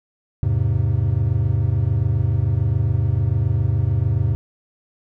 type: chord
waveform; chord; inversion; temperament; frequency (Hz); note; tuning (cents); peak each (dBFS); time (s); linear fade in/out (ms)
triangle; E augmented; none; equal; 82.41 / 103.83 / 130.81; E2 / G#2 / B#2; 0 / 0 / 0; -21 / -17 / -19; 0.43-4.35; 0
effects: none